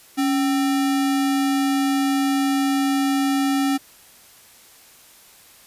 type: tone with sample-and-hold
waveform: sine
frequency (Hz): 277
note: C#4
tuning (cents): -1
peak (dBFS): -17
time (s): 0.17-3.78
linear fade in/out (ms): 20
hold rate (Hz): 1050
effects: white hiss -49 dBFS RMS until 5.66 s + resampled to 32000 Hz